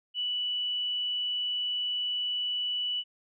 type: tone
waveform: sine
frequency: 2960 Hz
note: F#7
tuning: in tune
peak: -28 dBFS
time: 0.14-3.04 s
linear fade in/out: 50 ms
effects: none